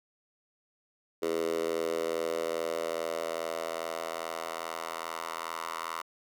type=tone with high-pass filter sweep; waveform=10% pulse; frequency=82.41 Hz; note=E2; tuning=in tune; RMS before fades=-34 dBFS; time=1.22-6.02 s; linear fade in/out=10 ms; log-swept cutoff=410 to 1000 Hz; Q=3.3; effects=none